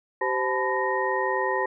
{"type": "tone cluster", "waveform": "sine", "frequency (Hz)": [386.8, 517, 870, 1001, 1858], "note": ["G4", "C5", "A5", "B5", "A#6"], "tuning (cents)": [-23, -21, -20, 23, -6], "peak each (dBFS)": -29, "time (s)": [0.21, 1.66], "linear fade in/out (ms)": 5, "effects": []}